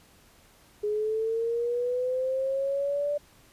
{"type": "linear sweep", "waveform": "sine", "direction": "up", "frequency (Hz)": [415.3, 587.3], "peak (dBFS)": -25, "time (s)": [0.83, 3.18], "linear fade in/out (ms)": 10, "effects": ["pink hiss -58 dBFS RMS until 3.52 s", "resampled to 32000 Hz"]}